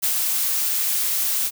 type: noise with ADSR envelope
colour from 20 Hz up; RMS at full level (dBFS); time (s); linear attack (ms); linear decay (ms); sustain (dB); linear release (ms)
blue; -20; 0.02-1.51; 20; 72; -2; 47
effects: none